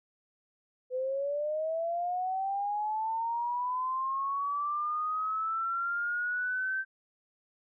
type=linear sweep; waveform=sine; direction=up; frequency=501 to 1559 Hz; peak=-29 dBFS; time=0.9-6.85 s; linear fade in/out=50 ms; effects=none